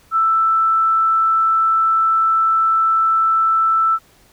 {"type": "tone", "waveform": "sine", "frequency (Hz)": 1324, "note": "E6", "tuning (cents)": 7, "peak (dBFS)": -12, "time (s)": [0.11, 3.99], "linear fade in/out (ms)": 50, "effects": ["pink hiss -52 dBFS RMS until 4.32 s"]}